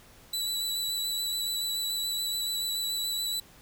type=tone with vibrato; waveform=sawtooth; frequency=3951 Hz; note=B7; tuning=in tune; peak=-26 dBFS; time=0.33-3.4 s; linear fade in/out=5 ms; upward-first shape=triangle; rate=7 Hz; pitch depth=19 cents each way; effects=pink hiss -55 dBFS RMS until 3.61 s